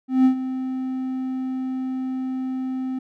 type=tone with ADSR envelope; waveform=triangle; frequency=259.6 Hz; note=C4; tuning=13 cents flat; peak=-9 dBFS; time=0.08-2.99 s; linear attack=170 ms; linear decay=96 ms; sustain=-13 dB; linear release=7 ms; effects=none